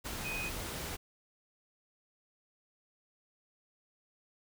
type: tone in noise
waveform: sine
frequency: 2500 Hz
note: D#7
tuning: 8 cents sharp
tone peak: -37 dBFS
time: 0.24-0.5 s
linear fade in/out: 20 ms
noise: pink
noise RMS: -40 dBFS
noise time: 0.04-0.97 s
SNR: 0 dB
effects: none